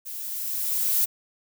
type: noise with level ramp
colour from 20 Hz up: violet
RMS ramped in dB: -36 to -21 dBFS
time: 0.05-1.06 s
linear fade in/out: 20 ms
effects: none